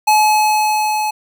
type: tone with level ramp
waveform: square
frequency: 854 Hz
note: G#5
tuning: 48 cents sharp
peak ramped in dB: -9 to -17 dBFS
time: 0.07-1.11 s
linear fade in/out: 10 ms
effects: none